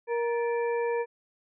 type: harmonic tone with a mistuned harmonic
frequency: 470 Hz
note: A#4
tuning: 14 cents sharp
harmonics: 1 / 2 / 4 / 5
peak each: -26 / -34 / -40 / -42 dBFS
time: 0.07-1.06 s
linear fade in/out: 50 ms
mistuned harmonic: 4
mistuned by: -130 cents
effects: none